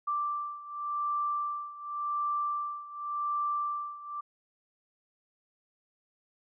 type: beating tone pair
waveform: sine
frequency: 1174.7 / 1175.59 Hz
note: D6 / D6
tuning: 0 / +1 cents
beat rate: 0.89 Hz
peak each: -32 / -35 dBFS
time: 0.07-4.21 s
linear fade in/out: 10 ms
effects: none